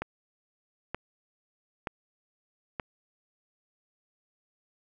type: click train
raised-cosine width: 0.5 ms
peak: -17 dBFS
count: 4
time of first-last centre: 0.02-2.798 s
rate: 1.08 Hz
effects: none